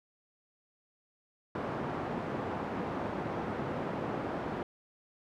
pink band-pass noise, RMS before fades -36 dBFS, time 1.55-4.63 s, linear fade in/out 2 ms, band 160 to 1100 Hz, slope 12 dB/octave, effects none

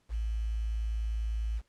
sine tone with quantisation, 55 Hz, A1, in tune, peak -29 dBFS, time 0.09-1.62 s, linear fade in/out 50 ms, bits 9, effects pink hiss -73 dBFS RMS until 1.68 s + low-pass 9000 Hz 12 dB/octave

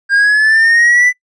triangle linear sweep, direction up, 1600 to 2000 Hz, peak -5 dBFS, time 0.09-1.13 s, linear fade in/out 50 ms, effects noise-tail reverb RT60 0.1 s tail -23 dB re dry + resampled to 22050 Hz

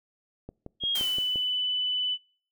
click train, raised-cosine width 2 ms, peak -26 dBFS, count 6, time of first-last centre 0.49-1.358 s, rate 5.76 Hz
sine tone with pitch glide, 3265 to 2994 Hz, G#7 to F#7, -30 to +20 cents, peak -25 dBFS, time 0.8-2.18 s, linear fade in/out 50 ms, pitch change -150 cents, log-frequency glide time 0.94-1.05 s
white noise with exponential decay, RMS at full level -34 dBFS, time 0.95-1.69 s, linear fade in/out 5 ms, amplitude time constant 160 ms
effects noise-tail reverb RT60 0.5 s tail -26 dB re dry

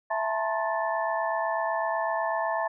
sine tone cluster, 662 / 869 / 937 / 1065 / 1755 Hz, E5 / A5 / A#5 / C6 / A6, +7 / -22 / +9 / +30 / -5 cents, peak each -29 / -31 / -34 / -33 / -34 dBFS, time 0.1-2.68 s, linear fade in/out 10 ms, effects none

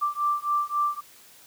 sine beating tone pair, 1174.7 / 1178.4 Hz, D6 / D6, 0 / +6 cents, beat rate 3.7 Hz, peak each -26 dBFS, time 0.01-1.01 s, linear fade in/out 20 ms, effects white hiss -52 dBFS RMS until 1.46 s + high-pass 80 Hz 12 dB/octave

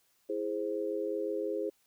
sine chord, E augmented, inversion none, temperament equal, 329.6 / 415.3 / 523.3 Hz, E4 / G#4 / B#4, 0 / 0 / 0 cents, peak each -37 / -34 / -36 dBFS, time 0.29-1.7 s, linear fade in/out 10 ms, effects white hiss -71 dBFS RMS until 1.86 s

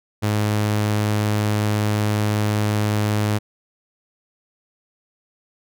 sawtooth tone, 105.4 Hz, G#2, 26 cents sharp, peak -14 dBFS, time 0.22-3.39 s, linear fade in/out 20 ms, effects none

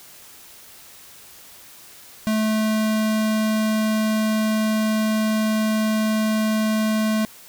square tone, 217.1 Hz, A3, 23 cents flat, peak -19 dBFS, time 2.27-7.25 s, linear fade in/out 0 ms, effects white hiss -45 dBFS RMS until 7.48 s

